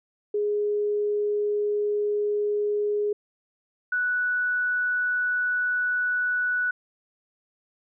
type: tone pair in turn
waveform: sine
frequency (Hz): 415.3 / 1478.3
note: G#4 / F#6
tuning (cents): 0 / -2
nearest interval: octave + minor seventh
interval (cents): 2198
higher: second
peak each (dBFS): -22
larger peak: neither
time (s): 0.34-3.13 / 3.92-6.71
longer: neither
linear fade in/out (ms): 5
effects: none